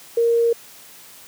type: tone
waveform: sine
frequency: 466.2 Hz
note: A#4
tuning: in tune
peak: -14 dBFS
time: 0.17-0.53 s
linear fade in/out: 5 ms
effects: white hiss -44 dBFS RMS until 1.27 s + high-pass 100 Hz 12 dB/octave